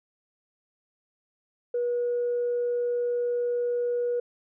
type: tone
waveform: sine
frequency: 483.3 Hz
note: B4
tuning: 38 cents flat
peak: -23 dBFS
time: 1.74-4.2 s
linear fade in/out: 5 ms
effects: tanh soft clip ceiling -20 dBFS